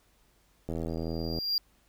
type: click train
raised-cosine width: 2 ms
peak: -21 dBFS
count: 58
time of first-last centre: 0.69-1.387 s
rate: 81.8 Hz
type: tone with exponential growth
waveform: triangle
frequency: 4775 Hz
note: D8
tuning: 28 cents sharp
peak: -22 dBFS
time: 0.89-1.58 s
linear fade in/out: 1 ms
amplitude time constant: 150 ms
effects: added 50 Hz sine -67 dBFS peak until 1.88 s + pink hiss -67 dBFS RMS until 1.88 s